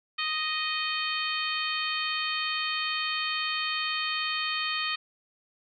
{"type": "harmonic tone with a mistuned harmonic", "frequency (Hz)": 622.3, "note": "D#5", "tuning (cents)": 0, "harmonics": [2, 3, 4, 5, 6, 7], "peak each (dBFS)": [-34, -35, -33, -34, -38, -36], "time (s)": [0.18, 4.96], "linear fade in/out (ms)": 10, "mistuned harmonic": 6, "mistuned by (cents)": -24, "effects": []}